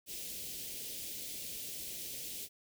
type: band-stop noise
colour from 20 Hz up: white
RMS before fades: -43 dBFS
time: 0.06-2.49 s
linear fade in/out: 50 ms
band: 540 to 2500 Hz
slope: 24 dB/octave
effects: none